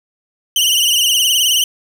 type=tone with vibrato; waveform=sawtooth; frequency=2960 Hz; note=F#7; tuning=in tune; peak=-8 dBFS; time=0.56-1.64 s; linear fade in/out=2 ms; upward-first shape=triangle; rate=19 Hz; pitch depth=110 cents each way; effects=none